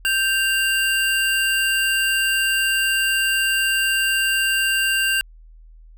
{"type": "tone pair together", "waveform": "square", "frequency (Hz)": [1568, 2788], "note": ["G6", "F7"], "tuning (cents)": [0, -4], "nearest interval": "minor seventh", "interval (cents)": 996, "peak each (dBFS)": -21, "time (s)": [0.05, 5.21], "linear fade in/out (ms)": 0, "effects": ["added 40 Hz sine -42 dBFS peak until 5.97 s"]}